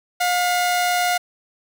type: tone pair together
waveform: sawtooth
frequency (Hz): 714 / 2018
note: F5 / B6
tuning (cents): +38 / +37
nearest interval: octave + tritone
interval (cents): 1799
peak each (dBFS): -14 / -26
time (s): 0.2-1.18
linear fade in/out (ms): 10
effects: none